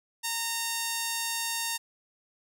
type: tone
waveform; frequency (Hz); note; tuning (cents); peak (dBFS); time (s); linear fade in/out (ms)
5% pulse; 920; A#5; -23; -17; 0.23-1.78; 20
effects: none